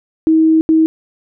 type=tone bursts at uneven times; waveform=sine; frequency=319.2 Hz; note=D#4; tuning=44 cents sharp; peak=-7 dBFS; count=2; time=0.27-0.61 / 0.69-0.86 s; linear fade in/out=0 ms; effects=none